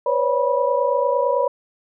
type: tone cluster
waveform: sine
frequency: 492.5 / 543 / 572 / 977 Hz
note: B4 / C#5 / D5 / B5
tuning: -5 / -36 / -46 / -19 cents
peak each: -22 dBFS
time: 0.06-1.48 s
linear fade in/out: 5 ms
effects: none